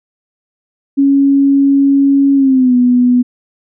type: tone with pitch glide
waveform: sine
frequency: 277.2 to 247 Hz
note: C#4 to B3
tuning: 0 to 0 cents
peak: -6 dBFS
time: 0.97-3.23 s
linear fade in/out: 20 ms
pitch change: -200 cents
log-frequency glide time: 2.35-2.75 s
effects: none